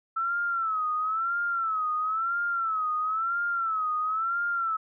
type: tone with vibrato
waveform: sine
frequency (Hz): 1318.5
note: E6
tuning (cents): 0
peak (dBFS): -25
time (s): 0.16-4.77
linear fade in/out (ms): 10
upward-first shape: sine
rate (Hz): 0.99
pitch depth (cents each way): 110
effects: none